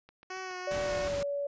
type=click train; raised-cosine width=0.3 ms; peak=-37 dBFS; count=4; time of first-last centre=0.09-0.512 s; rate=7.11 Hz
type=tone with vibrato; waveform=10% pulse; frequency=370 Hz; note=F#4; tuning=in tune; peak=-29 dBFS; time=0.3-1.08 s; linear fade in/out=5 ms; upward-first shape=sine; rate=2.6 Hz; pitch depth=27 cents each way
type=tone with pitch glide; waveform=sine; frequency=582 to 568.7 Hz; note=D5 to C#5; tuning=-16 to +44 cents; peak=-30 dBFS; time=0.67-1.47 s; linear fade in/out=5 ms; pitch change=-40 cents; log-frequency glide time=0.99-1.15 s
type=noise; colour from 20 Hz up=pink; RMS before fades=-39 dBFS; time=0.71-1.23 s; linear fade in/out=2 ms
effects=resampled to 16000 Hz